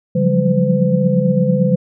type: tone cluster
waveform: sine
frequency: 141.6 / 174.2 / 183 / 199.4 / 509 Hz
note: C#3 / F3 / F#3 / G3 / C5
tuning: +37 / -4 / -19 / +30 / -48 cents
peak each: -18 dBFS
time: 0.15-1.76 s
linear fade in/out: 10 ms
effects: none